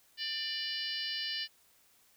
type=harmonic tone with a mistuned harmonic; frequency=590 Hz; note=D5; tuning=8 cents sharp; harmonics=3 / 4 / 5 / 6 / 7 / 8 / 9; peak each=-42 / -48 / -38 / -48 / -42 / -40 / -45 dBFS; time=0.17-1.48 s; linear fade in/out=50 ms; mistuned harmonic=3; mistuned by=+16 cents; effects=white hiss -66 dBFS RMS until 2.16 s